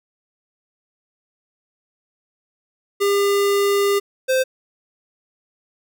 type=tone pair in turn; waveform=square; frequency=401.8 / 520.1 Hz; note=G4 / C5; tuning=+43 / -10 cents; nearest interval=major third; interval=447 cents; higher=second; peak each=-16 dBFS; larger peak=neither; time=3-4 / 4.28-4.44 s; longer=first; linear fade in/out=20 ms; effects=none